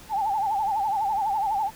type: tone with vibrato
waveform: sine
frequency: 830.6 Hz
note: G#5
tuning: in tune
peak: -22 dBFS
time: 0.09-1.71 s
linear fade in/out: 50 ms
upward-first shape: sine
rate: 12 Hz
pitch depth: 120 cents each way
effects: pink hiss -47 dBFS RMS until 1.75 s